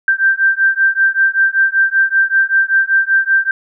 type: beating tone pair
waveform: sine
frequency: 1568 / 1573.2 Hz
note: G6 / G6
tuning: 0 / +6 cents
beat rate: 5.2 Hz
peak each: -13 dBFS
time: 0.08-3.51 s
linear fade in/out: 2 ms
effects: none